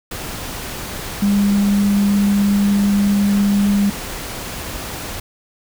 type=tone in noise; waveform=sine; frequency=201.7 Hz; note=G3; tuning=50 cents sharp; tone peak=-12 dBFS; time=1.22-3.9 s; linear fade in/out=5 ms; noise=pink; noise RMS=-28 dBFS; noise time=0.11-5.2 s; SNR=+13 dB; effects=none